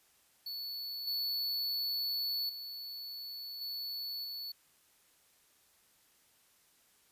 square tone with level steps, 4435 Hz, C#8, in tune, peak -39 / -33 / -42 / -38 / -40 dBFS, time 0.46-4.52 s, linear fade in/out 5 ms, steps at 1.07 / 2.49 / 3.61 / 4.24 s, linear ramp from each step 5 ms, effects white hiss -68 dBFS RMS until 7.11 s + resampled to 32000 Hz

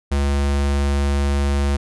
square tone, 70.4 Hz, C#2, 27 cents sharp, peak -17 dBFS, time 0.11-1.77 s, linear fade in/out 10 ms, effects resampled to 24000 Hz

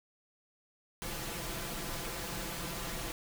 pink noise with comb filter, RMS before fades -39 dBFS, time 1.02-3.12 s, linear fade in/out 0 ms, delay 5.9 ms, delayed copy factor +0.65, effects none

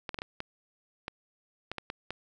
clicks, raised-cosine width 0.3 ms, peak -19 dBFS, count 10, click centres 0.092 / 0.144 / 0.188 / 0.219 / 0.404 / 1.081 / 1.716 / 1.783 / 1.901 / 2.106 s, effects none

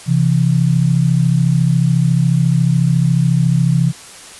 sine tone pair together, 132.73 / 166.8 Hz, C3 / E3, +25 / +21 cents, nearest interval major third, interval 396 cents, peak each -13 dBFS, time 0.06-3.93 s, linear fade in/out 50 ms, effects white hiss -36 dBFS RMS until 4.39 s + resampled to 24000 Hz

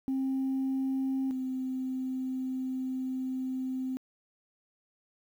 sine tone pair in turn, 265.9 / 259.5 Hz, C4 / C4, +28 / -14 cents, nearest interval unison, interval 42 cents, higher first, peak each -26 / -30 dBFS, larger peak first, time 0.08-1.31 / 1.31-3.97 s, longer second, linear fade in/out 0 ms, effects tanh soft clip ceiling -25 dBFS + 10-bit

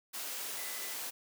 sine tone in noise, 2000 Hz, B6, 21 cents sharp, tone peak -49 dBFS, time 0.56-0.95 s, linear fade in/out 20 ms, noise white, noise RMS -40 dBFS, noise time 0.13-1.11 s, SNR -12 dB, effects high-pass 300 Hz 12 dB/octave

